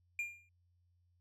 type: tone with exponential decay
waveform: triangle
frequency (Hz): 2400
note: D7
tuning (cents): +37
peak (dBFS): -31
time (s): 0.19-0.49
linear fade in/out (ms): 2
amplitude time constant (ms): 65
effects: added 88 Hz sine -70 dBFS peak until 1.2 s